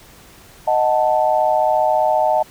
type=chord; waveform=sine; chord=D# diminished; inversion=none; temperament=equal with one note detuned; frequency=622.3 / 737 / 880 Hz; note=D#5 / F#5 / A5; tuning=0 / -7 / 0 cents; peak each=-17 / -18 / -18 dBFS; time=0.67-2.43 s; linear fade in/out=10 ms; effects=pink hiss -45 dBFS RMS until 2.5 s